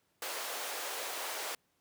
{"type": "high-pass noise", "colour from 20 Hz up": "pink", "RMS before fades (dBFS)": -39, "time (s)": [0.22, 1.55], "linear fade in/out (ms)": 2, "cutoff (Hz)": 460, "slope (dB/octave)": 24, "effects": ["pink hiss -75 dBFS RMS until 1.8 s", "high-pass 100 Hz 12 dB/octave"]}